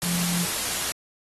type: tone in noise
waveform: sine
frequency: 174.2 Hz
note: F3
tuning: 4 cents flat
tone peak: -27 dBFS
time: 0.03-0.45 s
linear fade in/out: 0 ms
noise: white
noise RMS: -27 dBFS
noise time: 0.02-0.92 s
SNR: -3 dB
effects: AAC 32 kbps